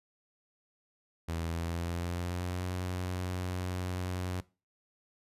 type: tone with pitch glide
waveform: sawtooth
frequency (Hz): 83 to 91.04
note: E2 to F#2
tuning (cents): +12 to -28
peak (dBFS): -29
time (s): 1.28-4.41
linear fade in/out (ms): 10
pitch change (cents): +160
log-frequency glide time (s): 1.47-2.68
effects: noise-tail reverb RT60 0.3 s tail -20 dB re dry + resampled to 32000 Hz